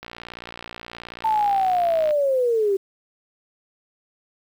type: click train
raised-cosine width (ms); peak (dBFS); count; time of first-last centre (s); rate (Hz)
0.3; -19; 123; 0.03-2.108; 58.7
type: linear sweep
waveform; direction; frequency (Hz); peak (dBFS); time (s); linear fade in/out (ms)
sine; down; 893 to 381.2; -17; 1.24-2.77; 10
effects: 8-bit

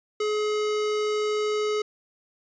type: tone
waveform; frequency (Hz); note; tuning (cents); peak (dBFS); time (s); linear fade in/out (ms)
square; 423.5; G#4; +34; -24; 0.2-1.82; 5
effects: resampled to 16000 Hz

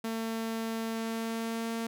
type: tone with pitch glide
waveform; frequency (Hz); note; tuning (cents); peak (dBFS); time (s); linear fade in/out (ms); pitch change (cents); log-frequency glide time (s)
sawtooth; 225 to 228.1; A3 to A#3; +39 to -37; -28; 0.04-1.87; 5; +24; 0.9-1.71
effects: none

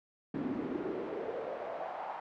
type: noise with high-pass filter sweep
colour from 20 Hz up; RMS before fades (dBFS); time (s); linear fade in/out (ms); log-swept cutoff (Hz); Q
brown; -38; 0.34-2.2; 5; 240 to 870; 4.5
effects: low-pass 2000 Hz 12 dB/octave

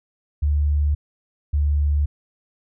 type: tone pair in turn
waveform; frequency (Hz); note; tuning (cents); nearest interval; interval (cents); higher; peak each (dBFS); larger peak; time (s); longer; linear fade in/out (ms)
sine; 73.4 / 73.04; D2 / D2; 0 / -9; unison; 9; first; -16; neither; 0.42-0.95 / 1.53-2.06; neither; 10
effects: none

